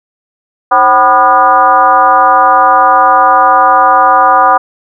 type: tone with frequency modulation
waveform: sine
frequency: 987.8 Hz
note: B5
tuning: in tune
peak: -3 dBFS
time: 0.71-4.58 s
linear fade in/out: 10 ms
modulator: 227 Hz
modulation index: 1.5
effects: none